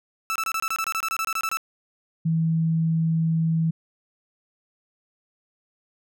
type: tone bursts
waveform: 30% pulse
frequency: 1318.5 Hz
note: E6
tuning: in tune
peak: -21 dBFS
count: 16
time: 0.3-1.571 s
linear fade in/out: 0 ms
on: 56 ms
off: 25 ms
type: tone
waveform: sine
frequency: 162.6 Hz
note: E3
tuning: 23 cents flat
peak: -19 dBFS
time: 2.25-3.71 s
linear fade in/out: 10 ms
effects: none